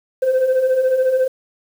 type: beating tone pair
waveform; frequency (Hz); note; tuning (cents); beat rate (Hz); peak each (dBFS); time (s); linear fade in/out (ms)
sine; 506 / 520; B4 / C5; +42 / -11; 14; -19 / -12; 0.22-1.28; 10
effects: tanh soft clip ceiling -11 dBFS + 7-bit